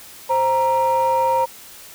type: tone pair together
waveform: sine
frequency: 525.3 / 936 Hz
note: C5 / A#5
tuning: +7 / +7 cents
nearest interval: minor seventh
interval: 1000 cents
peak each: -18 / -15 dBFS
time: 0.29-1.46 s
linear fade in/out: 20 ms
effects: tanh soft clip ceiling -11 dBFS + white hiss -41 dBFS RMS until 1.94 s